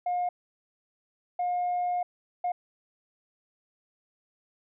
sine tone bursts at uneven times, 714 Hz, F5, 38 cents sharp, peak -24 dBFS, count 3, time 0.06-0.29 / 1.39-2.03 / 2.44-2.52 s, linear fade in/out 5 ms, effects tanh soft clip ceiling -23 dBFS

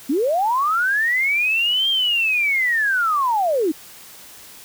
sine linear two-way sweep, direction up then down, 245.8 to 3218 to 282.5 Hz, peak -16 dBFS, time 0.09-3.72 s, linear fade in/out 10 ms, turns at 1.89 s, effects white hiss -42 dBFS RMS until 4.64 s

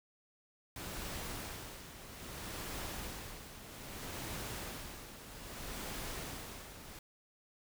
pink noise with tremolo, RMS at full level -42 dBFS, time 0.76-6.99 s, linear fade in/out 2 ms, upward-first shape sine, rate 0.62 Hz, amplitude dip 65%, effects none

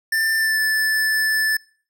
square tone with pitch glide, 1783 to 1750.3 Hz, A6 to A6, +22 to -10 cents, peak -18 dBFS, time 0.12-1.57 s, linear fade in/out 5 ms, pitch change -32 cents, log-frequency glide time 0.37-0.6 s, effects noise-tail reverb RT60 0.5 s tail -24 dB re dry

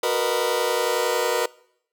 sawtooth chord, B major seventh, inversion second, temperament just, 370.4 / 463 / 493.9 / 617.4 Hz, F#4 / A#4 / B4 / D#5, +2 / -12 / 0 / -14 cents, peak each -25 / -21 / -20 / -24 dBFS, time 0.03-1.46 s, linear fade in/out 5 ms, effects noise-tail reverb RT60 0.7 s tail -23 dB re dry

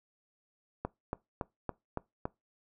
click train, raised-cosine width 1 ms, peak -19 dBFS, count 6, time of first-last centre 0.85-2.254 s, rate 3.56 Hz, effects noise-tail reverb RT60 0.2 s tail -22 dB re dry

